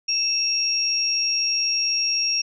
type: tone pair together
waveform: sine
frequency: 2637 / 5588 Hz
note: E7 / F8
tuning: 0 / 0 cents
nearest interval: octave + minor second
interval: 1300 cents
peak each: -28 / -20 dBFS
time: 0.08-2.42 s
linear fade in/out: 10 ms
effects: none